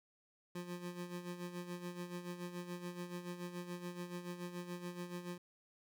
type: tone with tremolo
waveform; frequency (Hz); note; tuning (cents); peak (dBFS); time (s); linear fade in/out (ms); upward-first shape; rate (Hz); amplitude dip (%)
25% pulse; 176.5; F3; +19; -37; 0.55-5.38; 5; sine; 7; 65
effects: none